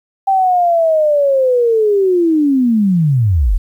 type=linear sweep; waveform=sine; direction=down; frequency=784 to 34.65 Hz; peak=-9 dBFS; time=0.27-3.58 s; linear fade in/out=10 ms; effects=8-bit